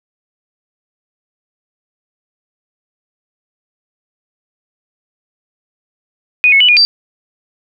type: tone with pitch steps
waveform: sine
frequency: 2481 / 2195 / 2962 / 2440 / 4675 Hz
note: D#7 / C#7 / F#7 / D#7 / D8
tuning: -6 / -18 / +1 / -34 / -9 cents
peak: -5 dBFS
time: 6.44-6.85 s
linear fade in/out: 0 ms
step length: 82 ms
effects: none

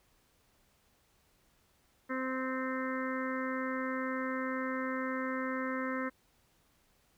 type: harmonic tone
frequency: 260.3 Hz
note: C4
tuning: 9 cents flat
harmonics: 1 / 2 / 4 / 5 / 6 / 7 / 8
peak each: -36 / -39 / -42 / -42 / -44 / -42 / -46 dBFS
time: 2.09-6.1 s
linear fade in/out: 20 ms
effects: pink hiss -70 dBFS RMS until 7.17 s

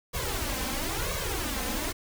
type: noise with flanger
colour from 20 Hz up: pink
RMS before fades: -31 dBFS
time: 0.13-1.93 s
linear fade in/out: 20 ms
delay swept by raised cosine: 1.8 to 3.9 ms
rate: 0.99 Hz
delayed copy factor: +0.8
effects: none

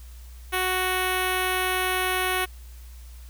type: tone with notch filter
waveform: 5% pulse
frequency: 370 Hz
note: F#4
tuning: in tune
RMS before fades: -25 dBFS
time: 0.52-2.46 s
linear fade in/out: 20 ms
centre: 4800 Hz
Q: 0.99
effects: added 60 Hz sine -40 dBFS peak until 3.29 s + white hiss -54 dBFS RMS until 3.29 s

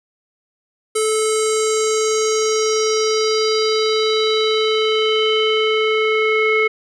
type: tone with low-pass filter sweep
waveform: square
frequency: 435.4 Hz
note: A4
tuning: 18 cents flat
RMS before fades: -17 dBFS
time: 0.95-6.68 s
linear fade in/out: 10 ms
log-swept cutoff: 9100 to 2200 Hz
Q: 4.9
effects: none

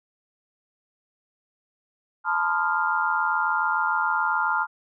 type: tone cluster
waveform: sine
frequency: 872 / 959 / 1038 / 1231 / 1397 Hz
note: A5 / A#5 / C6 / D#6 / F6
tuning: -16 / +49 / -14 / -19 / 0 cents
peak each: -27 / -30 / -30 / -30 / -24 dBFS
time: 2.24-4.67 s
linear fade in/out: 50 ms
effects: none

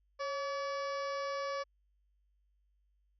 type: harmonic tone with a mistuned harmonic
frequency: 571 Hz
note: D5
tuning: 49 cents flat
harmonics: 1 / 2 / 3 / 4 / 5 / 6 / 7 / 8 / 9 / 10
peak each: -37 / -39 / -47 / -49 / -57 / -58 / -59 / -54 / -52 / -57 dBFS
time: 0.19-1.64 s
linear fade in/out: 20 ms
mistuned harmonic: 1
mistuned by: -60 cents
effects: added 50 Hz sine -70 dBFS peak until 3.19 s

